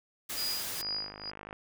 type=noise; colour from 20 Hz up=white; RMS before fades=-37 dBFS; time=0.29-0.82 s; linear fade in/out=10 ms
type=tone with tremolo; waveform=sine; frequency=4900 Hz; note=D#8; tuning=27 cents flat; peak=-31 dBFS; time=0.36-1.31 s; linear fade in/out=20 ms; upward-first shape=sine; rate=2.2 Hz; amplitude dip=95%
type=click train; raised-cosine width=0.5 ms; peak=-28 dBFS; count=38; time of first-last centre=0.81-1.528 s; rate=51.5 Hz
effects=none